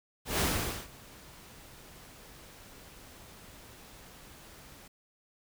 pink noise with ADSR envelope, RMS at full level -28 dBFS, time 0.25-4.88 s, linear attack 140 ms, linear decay 480 ms, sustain -24 dB, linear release 6 ms, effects none

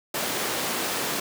pink high-pass noise, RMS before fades -28 dBFS, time 0.14-1.2 s, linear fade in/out 5 ms, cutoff 270 Hz, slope 12 dB/octave, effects none

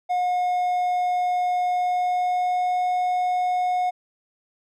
triangle tone with pitch glide, 721 to 726 Hz, F#5 to F#5, -45 to -33 cents, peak -18 dBFS, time 0.09-3.91 s, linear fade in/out 20 ms, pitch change +12 cents, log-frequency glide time 1.68-2.84 s, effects none

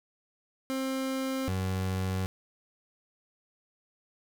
30% pulse tone pair in turn, 264.7 / 93.99 Hz, C4 / F#2, +20 / +28 cents, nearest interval octave + tritone, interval 1792 cents, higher first, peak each -27 / -26 dBFS, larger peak second, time 0.7-1.48 / 1.48-2.26 s, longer neither, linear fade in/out 0 ms, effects 10-bit

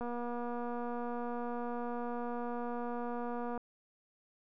click train, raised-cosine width 1 ms, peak -27 dBFS, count 857, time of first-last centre 0.01-3.577 s, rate 240 Hz, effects none

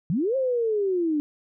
sine linear two-way sweep, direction up then down, 142.4 to 541 to 288.3 Hz, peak -21 dBFS, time 0.1-1.2 s, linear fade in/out 0 ms, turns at 0.36 s, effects none

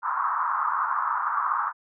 pink band-pass noise, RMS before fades -26 dBFS, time 0.02-1.73 s, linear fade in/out 50 ms, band 1000 to 1300 Hz, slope 48 dB/octave, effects none

